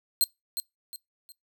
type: tone with echo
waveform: 15% pulse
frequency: 4186 Hz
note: C8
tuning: in tune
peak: -13 dBFS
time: 0.21-0.24 s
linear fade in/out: 0 ms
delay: 360 ms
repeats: 3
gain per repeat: -9 dB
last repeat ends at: 1.32 s
effects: noise-tail reverb RT60 0.2 s tail -25 dB re dry